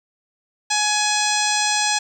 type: harmonic tone with a mistuned harmonic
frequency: 841 Hz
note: G#5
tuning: 22 cents sharp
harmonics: 1 / 2 / 3 / 4 / 5 / 6 / 7 / 8 / 9 / 10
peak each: -23 / -26 / -26 / -27 / -27 / -28 / -26 / -31 / -28 / -32 dBFS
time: 0.7-1.99 s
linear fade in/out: 10 ms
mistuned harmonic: 5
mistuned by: -23 cents
effects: 8-bit